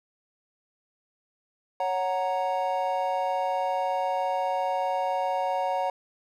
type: chord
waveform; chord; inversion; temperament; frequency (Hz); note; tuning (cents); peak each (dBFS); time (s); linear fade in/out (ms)
triangle; F# major; second; equal; 554.4 / 740 / 932.3; C#5 / F#5 / A#5; 0 / 0 / 0; -28 / -26 / -28; 1.8-5.9; 2
effects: none